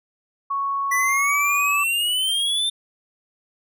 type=tone with pitch glide; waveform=sine; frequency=1108.7 to 1149.1 Hz; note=C#6 to D6; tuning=0 to -38 cents; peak=-21 dBFS; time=0.5-1.84 s; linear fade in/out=10 ms; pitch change=+62 cents; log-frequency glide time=1.14-1.26 s
type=exponential sweep; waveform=square; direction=up; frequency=1961 to 3600 Hz; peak=-20 dBFS; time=0.91-2.7 s; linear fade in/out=10 ms
effects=none

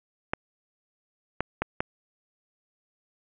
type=clicks; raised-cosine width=0.5 ms; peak=-10 dBFS; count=4; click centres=0.335 / 1.406 / 1.62 / 1.805 s; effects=resampled to 8000 Hz + 7-bit

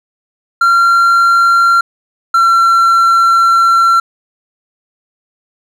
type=tone pair in turn; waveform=triangle; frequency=1376 / 1357.8 Hz; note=F6 / F6; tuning=-26 / -49 cents; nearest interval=unison; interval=23 cents; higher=first; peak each=-4 dBFS; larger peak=neither; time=0.61-1.81 / 2.34-4 s; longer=second; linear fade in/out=5 ms; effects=none

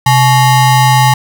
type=ring-modulated tone; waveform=square; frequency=493.9 Hz; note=B4; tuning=in tune; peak=-3 dBFS; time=0.06-1.14 s; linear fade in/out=5 ms; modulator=364 Hz; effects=none

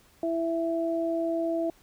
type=tone pair together; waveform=sine; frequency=331.5 / 663 Hz; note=E4 / E5; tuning=+10 / +10 cents; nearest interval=octave; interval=1200 cents; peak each=-28 dBFS; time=0.23-1.7 s; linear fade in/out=2 ms; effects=pink hiss -60 dBFS RMS until 1.82 s

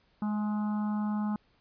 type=harmonic tone with a mistuned harmonic; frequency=210 Hz; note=G#3; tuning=19 cents sharp; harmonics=1 / 3 / 4 / 5 / 6 / 7; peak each=-28 / -50 / -41 / -46 / -46 / -53 dBFS; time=0.22-1.36 s; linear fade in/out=2 ms; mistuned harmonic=3; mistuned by=+27 cents; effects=pink hiss -68 dBFS RMS until 1.6 s + resampled to 11025 Hz

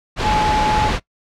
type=tone in noise; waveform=sine; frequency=853 Hz; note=G#5; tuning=46 cents sharp; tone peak=-16 dBFS; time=0.22-0.91 s; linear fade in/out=50 ms; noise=pink; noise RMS=-19 dBFS; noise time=0.16-1 s; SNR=0 dB; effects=noise-tail reverb RT60 0.1 s tail -20 dB re dry + low-pass 4000 Hz 12 dB/octave

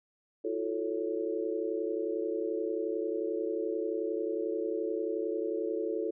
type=chord; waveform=sine; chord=F# minor seventh; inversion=third; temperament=equal with one note detuned; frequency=329.6 / 360.9 / 440 / 554.4 Hz; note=E4 / F#4 / A4 / C#5; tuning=0 / -43 / 0 / 0 cents; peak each=-36 / -36 / -33 / -39 dBFS; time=0.44-6.11 s; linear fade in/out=10 ms; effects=none

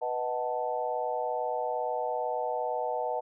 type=chord; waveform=sine; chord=B dominant seventh; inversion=none; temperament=equal; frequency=493.9 / 622.3 / 740 / 880 Hz; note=B4 / D#5 / F#5 / A5; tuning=0 / 0 / 0 / 0 cents; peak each=-34 dBFS; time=0.01-3.21 s; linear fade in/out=20 ms; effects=none

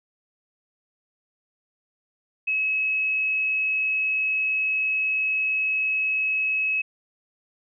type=tone; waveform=sine; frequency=2571 Hz; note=E7; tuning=44 cents flat; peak=-21 dBFS; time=2.47-6.82 s; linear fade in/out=10 ms; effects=none

